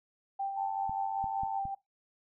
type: tone with tremolo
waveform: sine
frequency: 786 Hz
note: G5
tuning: 4 cents sharp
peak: -30 dBFS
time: 0.39-1.75 s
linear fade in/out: 10 ms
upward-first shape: sine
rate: 5.2 Hz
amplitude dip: 45%
type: tone with pitch glide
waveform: sine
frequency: 880 to 886.6 Hz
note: A5 to A5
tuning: 0 to +13 cents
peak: -36 dBFS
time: 0.56-1.6 s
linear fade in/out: 20 ms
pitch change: +13 cents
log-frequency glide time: 0.95-1.26 s
type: clicks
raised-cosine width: 5 ms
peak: -31 dBFS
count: 4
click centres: 0.895 / 1.242 / 1.434 / 1.654 s
effects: noise-tail reverb RT60 0.2 s tail -20 dB re dry